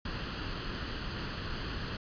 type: noise with comb filter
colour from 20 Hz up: pink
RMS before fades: -37 dBFS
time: 0.05-1.97 s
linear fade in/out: 5 ms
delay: 0.67 ms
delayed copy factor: +0.5
effects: resampled to 11025 Hz